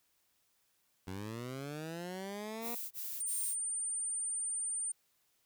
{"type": "linear sweep", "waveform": "15% pulse", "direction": "up", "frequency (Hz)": [90.1, 238.6], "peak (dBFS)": -34, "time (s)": [1.07, 2.75], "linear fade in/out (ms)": 5}
{"type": "noise bursts", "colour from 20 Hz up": "violet", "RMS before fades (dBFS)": -41, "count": 3, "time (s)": [2.61, 3.556], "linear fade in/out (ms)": 50, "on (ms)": 300, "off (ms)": 23}
{"type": "tone", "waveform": "sine", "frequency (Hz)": 8990, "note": "C#9", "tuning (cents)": 23, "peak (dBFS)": -34, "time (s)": [3.2, 4.92], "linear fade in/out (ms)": 5}
{"effects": ["white hiss -75 dBFS RMS until 5.45 s"]}